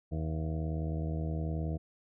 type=harmonic tone with a mistuned harmonic; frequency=79 Hz; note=D#2; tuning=27 cents sharp; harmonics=1 / 2 / 3 / 4 / 5 / 6 / 7 / 8 / 9; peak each=-34 / -35 / -47 / -42 / -52 / -46 / -51 / -47 / -54 dBFS; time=0.11-1.78 s; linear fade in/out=20 ms; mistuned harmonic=8; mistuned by=+76 cents; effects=none